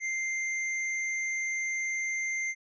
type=tone; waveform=square; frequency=2093 Hz; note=C7; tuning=in tune; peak=-30 dBFS; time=0-2.55 s; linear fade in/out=50 ms; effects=resampled to 16000 Hz